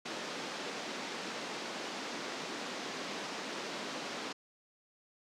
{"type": "band-pass noise", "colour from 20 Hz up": "pink", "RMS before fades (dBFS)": -41, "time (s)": [0.05, 4.33], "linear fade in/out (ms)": 10, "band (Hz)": [220, 6100], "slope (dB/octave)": 24, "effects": []}